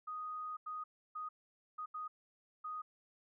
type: tone bursts at uneven times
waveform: sine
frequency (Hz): 1244.5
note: D#6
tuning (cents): 0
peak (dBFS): -40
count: 6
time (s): 0.07-0.57 / 0.66-0.84 / 1.15-1.29 / 1.78-1.86 / 1.94-2.08 / 2.64-2.82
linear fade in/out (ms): 10
effects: none